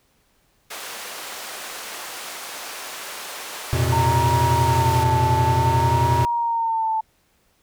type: band-pass noise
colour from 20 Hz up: pink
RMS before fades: -34 dBFS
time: 0.7-5.04 s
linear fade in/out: 10 ms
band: 630 to 15000 Hz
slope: 12 dB/octave
type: chord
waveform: square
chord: F suspended fourth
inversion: none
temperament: equal with one note detuned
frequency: 87.31 / 116.54 / 127.83 Hz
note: F2 / Bb2 / C3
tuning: 0 / 0 / -40 cents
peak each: -24 / -23 / -23 dBFS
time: 3.73-6.25 s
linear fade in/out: 0 ms
type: tone with vibrato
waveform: sine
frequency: 912 Hz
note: A#5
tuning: 38 cents flat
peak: -19 dBFS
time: 3.92-7.01 s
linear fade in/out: 10 ms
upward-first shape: sine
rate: 0.55 Hz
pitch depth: 64 cents each way
effects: pink hiss -63 dBFS RMS until 7.62 s